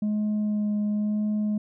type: tone with vibrato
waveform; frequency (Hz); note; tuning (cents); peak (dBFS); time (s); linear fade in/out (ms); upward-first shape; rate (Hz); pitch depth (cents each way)
sine; 210; G#3; +19; -20; 0.02-1.58; 5; sine; 0.97; 12
effects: tanh soft clip ceiling -22 dBFS